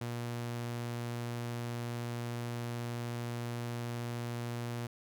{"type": "tone", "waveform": "sawtooth", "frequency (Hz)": 119.1, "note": "A#2", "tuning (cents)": 38, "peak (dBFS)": -32, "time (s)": [0.01, 4.87], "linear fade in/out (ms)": 5, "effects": []}